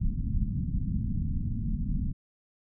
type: low-pass noise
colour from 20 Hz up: pink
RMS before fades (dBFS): -29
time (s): 0-2.13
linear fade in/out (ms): 20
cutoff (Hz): 240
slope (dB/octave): 48
effects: none